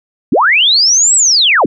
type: linear two-way sweep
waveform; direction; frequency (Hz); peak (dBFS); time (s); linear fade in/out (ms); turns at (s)
sine; up then down; 159.4 to 7970 to 159.4; -6; 0.32-1.66; 5; 1.15
effects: none